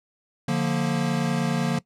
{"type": "chord", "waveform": "square", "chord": "Bb major", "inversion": "first", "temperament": "equal with one note detuned", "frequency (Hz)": [146.83, 176.75, 233.1], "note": ["D3", "F3", "Bb3"], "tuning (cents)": [0, 21, 0], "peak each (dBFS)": -27, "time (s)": [0.48, 1.79], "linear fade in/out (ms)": 5, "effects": ["noise-tail reverb RT60 0.1 s tail -20 dB re dry", "low-pass 9000 Hz 12 dB/octave"]}